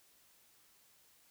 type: silence
effects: white hiss -67 dBFS RMS until 1.3 s